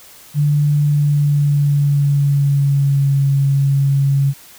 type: tone with pitch glide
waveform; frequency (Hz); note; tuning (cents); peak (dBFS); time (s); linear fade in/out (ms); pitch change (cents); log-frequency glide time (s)
sine; 146.83 to 138.59; D3 to C#3; 0 to 0; -11; 0.34-4.34; 50; -100; 0.86-3.17
effects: white hiss -42 dBFS RMS until 4.58 s